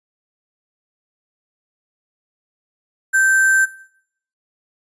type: tone with sample-and-hold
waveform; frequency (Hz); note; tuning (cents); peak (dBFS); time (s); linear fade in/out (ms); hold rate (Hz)
sine; 1558; G6; -11; -11; 3.13-3.66; 20; 8820
effects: noise-tail reverb RT60 0.7 s tail -20 dB re dry + resampled to 22050 Hz